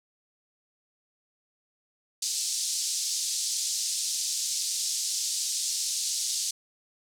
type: band-pass noise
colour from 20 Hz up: pink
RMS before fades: -30 dBFS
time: 2.22-6.51 s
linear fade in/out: 5 ms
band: 4600 to 8800 Hz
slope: 24 dB/octave
effects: none